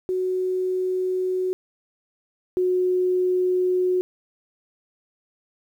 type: tone pair in turn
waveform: sine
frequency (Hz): 370 / 365.5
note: F#4 / F#4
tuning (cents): 0 / -21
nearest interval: unison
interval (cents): 21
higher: first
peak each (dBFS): -21 / -18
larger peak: second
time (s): 0.09-1.53 / 2.57-4.01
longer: neither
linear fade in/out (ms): 0
effects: 9-bit